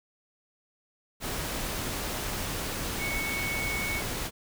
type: tone in noise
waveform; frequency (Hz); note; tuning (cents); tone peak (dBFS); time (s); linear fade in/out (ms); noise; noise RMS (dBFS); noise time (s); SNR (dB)
sine; 2217; C#7; 0; -31; 2.98-4.03; 50; pink; -33; 1.2-4.31; -1
effects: none